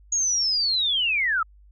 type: linear sweep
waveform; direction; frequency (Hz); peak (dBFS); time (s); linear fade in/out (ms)
sine; down; 6710 to 1249; -20; 0.12-1.43; 5
effects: added 50 Hz sine -49 dBFS peak until 1.71 s